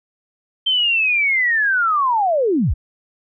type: linear sweep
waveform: sine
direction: down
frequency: 3136 to 35.67 Hz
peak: -14 dBFS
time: 0.66-2.74 s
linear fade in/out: 10 ms
effects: none